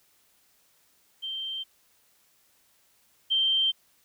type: tone pair in turn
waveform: sine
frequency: 3139 / 3139 Hz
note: G7 / G7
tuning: +2 / +2 cents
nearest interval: unison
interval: 0 cents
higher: neither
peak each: -31 / -21 dBFS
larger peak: second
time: 1.22-1.64 / 3.3-3.72 s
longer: neither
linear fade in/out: 20 ms
effects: white hiss -65 dBFS RMS until 4.04 s